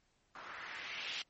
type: noise with low-pass filter sweep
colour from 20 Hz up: blue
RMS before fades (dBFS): -45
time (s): 0.35-1.22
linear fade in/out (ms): 2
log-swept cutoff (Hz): 1200 to 3400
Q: 2.2
effects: pink hiss -75 dBFS RMS until 1.29 s + MP3 32 kbps